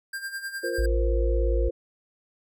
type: tone with tremolo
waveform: square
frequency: 1593 Hz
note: G6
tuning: 27 cents sharp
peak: -30 dBFS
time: 0.13-0.86 s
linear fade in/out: 5 ms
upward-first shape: sine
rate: 9.8 Hz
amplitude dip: 70%
type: chord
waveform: sine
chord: F suspended fourth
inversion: none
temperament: equal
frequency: 349.2 / 466.2 / 523.3 Hz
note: F4 / Bb4 / C5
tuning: 0 / 0 / 0 cents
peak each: -31 dBFS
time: 0.63-1.71 s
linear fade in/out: 10 ms
type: tone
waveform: sine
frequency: 55 Hz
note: A1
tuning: in tune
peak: -21 dBFS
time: 0.78-1.69 s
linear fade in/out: 10 ms
effects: none